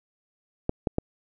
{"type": "clicks", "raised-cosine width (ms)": 2, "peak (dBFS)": -10, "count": 3, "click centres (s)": [0.694, 0.872, 0.984], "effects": []}